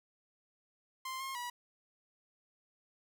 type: tone with pitch steps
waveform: sawtooth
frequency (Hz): 1047 / 1070 / 971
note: C6 / C6 / B5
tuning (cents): +1 / +38 / -30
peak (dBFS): -35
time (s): 1.05-1.5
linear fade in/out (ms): 5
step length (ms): 150
effects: none